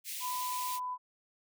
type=high-pass noise; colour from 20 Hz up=white; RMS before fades=-40 dBFS; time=0.04-0.8 s; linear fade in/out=50 ms; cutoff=2000 Hz; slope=48 dB/octave
type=tone; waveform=sine; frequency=1000 Hz; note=B5; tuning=21 cents sharp; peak=-34 dBFS; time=0.2-0.98 s; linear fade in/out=50 ms
effects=none